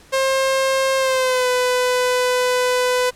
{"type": "tone with pitch glide", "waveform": "sawtooth", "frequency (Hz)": [533, 500.2], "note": ["C5", "B4"], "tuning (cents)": [32, 22], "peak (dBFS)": -12, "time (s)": [0.12, 3.11], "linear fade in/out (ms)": 20, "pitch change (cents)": -110, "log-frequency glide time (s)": [0.97, 1.48], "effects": ["pink hiss -48 dBFS RMS until 3.15 s", "low-pass 11000 Hz 12 dB/octave"]}